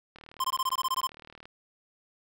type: click train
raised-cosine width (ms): 0.3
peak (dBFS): -31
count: 51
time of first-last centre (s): 0.16-1.455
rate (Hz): 38.6
type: tone bursts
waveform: square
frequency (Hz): 1046.5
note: C6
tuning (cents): 0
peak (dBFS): -26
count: 11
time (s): 0.4-1.071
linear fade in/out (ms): 5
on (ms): 41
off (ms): 22
effects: none